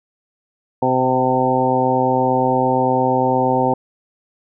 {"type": "harmonic tone with a mistuned harmonic", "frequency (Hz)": 128.7, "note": "C3", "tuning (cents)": -28, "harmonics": [1, 2, 3, 4, 5, 6, 7], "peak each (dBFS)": [-25, -21, -23, -20, -26, -20, -20], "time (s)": [0.82, 3.74], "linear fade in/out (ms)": 5, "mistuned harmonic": 5, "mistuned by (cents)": 18, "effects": []}